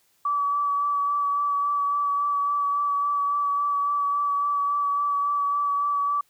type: tone with vibrato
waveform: sine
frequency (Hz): 1148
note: D6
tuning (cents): -40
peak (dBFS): -21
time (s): 0.25-6.21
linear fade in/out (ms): 5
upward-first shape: sine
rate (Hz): 3.6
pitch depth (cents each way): 15
effects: white hiss -65 dBFS RMS until 6.29 s